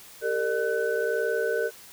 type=tone cluster; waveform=sine; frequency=396.7 / 458.2 / 600 / 1505 Hz; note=G4 / A#4 / D5 / F#6; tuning=+21 / -30 / +37 / +29 cents; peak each=-31 / -26 / -31 / -31 dBFS; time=0.21-1.71 s; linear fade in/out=50 ms; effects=white hiss -48 dBFS RMS until 1.92 s